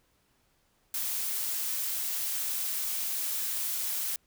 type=noise; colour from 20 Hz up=blue; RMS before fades=-32 dBFS; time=0.94-4.16 s; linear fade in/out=2 ms; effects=pink hiss -70 dBFS RMS until 4.26 s